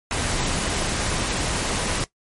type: noise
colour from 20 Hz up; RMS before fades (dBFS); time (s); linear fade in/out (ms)
pink; -24; 0.11-2.04; 0
effects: noise-tail reverb RT60 0.1 s tail -17 dB re dry + MP3 48 kbps